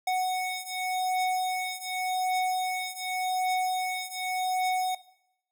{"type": "beating tone pair", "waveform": "square", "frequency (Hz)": [740, 740.87], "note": ["F#5", "F#5"], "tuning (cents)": [0, 2], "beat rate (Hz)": 0.87, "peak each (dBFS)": [-32, -30], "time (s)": [0.07, 4.95], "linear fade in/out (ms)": 5, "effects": ["noise-tail reverb RT60 0.8 s tail -17 dB re dry"]}